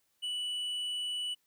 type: tone with hard clipping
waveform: sine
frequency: 2960 Hz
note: F#7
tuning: in tune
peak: -34 dBFS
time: 0.22-1.35 s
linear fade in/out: 20 ms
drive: 4 dB
effects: white hiss -75 dBFS RMS until 1.46 s